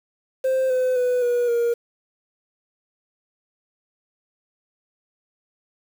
sine tone with pitch steps, 523.3 / 509.9 / 496.8 / 484 / 471.6 Hz, C5 / C5 / B4 / B4 / A#4, 0 / -45 / +10 / -35 / +20 cents, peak -15 dBFS, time 0.44-1.74 s, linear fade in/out 10 ms, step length 260 ms, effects tanh soft clip ceiling -17 dBFS + 7-bit

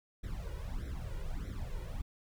brown noise with flanger, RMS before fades -39 dBFS, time 0.23-2.02 s, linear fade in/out 10 ms, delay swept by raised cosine 0.52 to 2.12 ms, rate 1.6 Hz, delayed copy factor +0.95, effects none

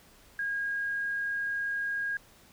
sine tone, 1631 Hz, G#6, 32 cents flat, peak -29 dBFS, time 0.39-2.17 s, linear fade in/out 2 ms, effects pink hiss -58 dBFS RMS until 2.52 s

